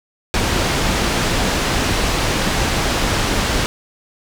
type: low-pass noise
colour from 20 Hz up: pink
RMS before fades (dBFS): -18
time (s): 0.34-3.66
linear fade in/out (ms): 0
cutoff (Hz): 6700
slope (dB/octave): 12
effects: none